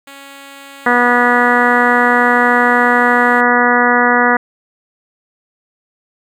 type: tone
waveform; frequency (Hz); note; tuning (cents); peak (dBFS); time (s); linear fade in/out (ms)
5% pulse; 277.2; C#4; 0; -22; 0.07-3.41; 5
type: harmonic tone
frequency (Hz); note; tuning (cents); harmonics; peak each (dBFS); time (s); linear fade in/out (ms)
243.5; B3; -24; 1 / 2 / 3 / 4 / 5 / 6 / 7 / 8; -17 / -17 / -17 / -17 / -17 / -17 / -17 / -17; 0.86-4.37; 5
effects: none